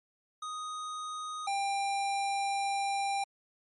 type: tone pair in turn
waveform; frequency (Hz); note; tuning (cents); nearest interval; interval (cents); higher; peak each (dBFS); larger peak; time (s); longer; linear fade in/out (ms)
square; 1246 / 794.3; D#6 / G5; +2 / +23; minor sixth; 779; first; -37 / -30; second; 0.42-1.47 / 1.47-3.24; second; 5
effects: MP3 48 kbps